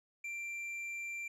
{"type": "tone with tanh clipping", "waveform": "triangle", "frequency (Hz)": 2360, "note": "D7", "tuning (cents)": 8, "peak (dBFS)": -40, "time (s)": [0.24, 1.28], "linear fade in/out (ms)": 5, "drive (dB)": 10, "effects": []}